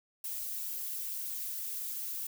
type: noise with flanger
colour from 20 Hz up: violet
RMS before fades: -38 dBFS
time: 0.24-2.27 s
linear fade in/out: 5 ms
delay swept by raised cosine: 1.8 to 5.9 ms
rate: 2 Hz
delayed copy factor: +0.8
effects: none